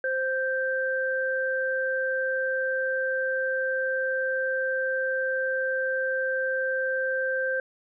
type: tone pair together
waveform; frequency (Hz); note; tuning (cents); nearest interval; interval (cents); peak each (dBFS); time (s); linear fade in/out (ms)
sine; 523.3 / 1568; C5 / G6; 0 / 0; octave + perfect fifth; 1900; -27; 0.04-7.6; 2
effects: none